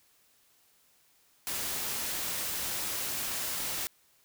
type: noise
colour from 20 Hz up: white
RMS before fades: -34 dBFS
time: 1.47-3.87 s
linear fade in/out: 0 ms
effects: white hiss -66 dBFS RMS until 4.24 s